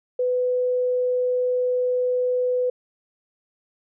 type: tone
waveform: sine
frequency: 499.4 Hz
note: B4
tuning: 19 cents sharp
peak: -19 dBFS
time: 0.19-2.7 s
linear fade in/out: 5 ms
effects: none